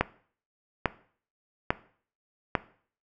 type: click train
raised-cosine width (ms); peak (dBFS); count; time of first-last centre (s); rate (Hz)
0.5; -7; 4; 0.01-2.552; 1.18
effects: noise-tail reverb RT60 0.5 s tail -17 dB re dry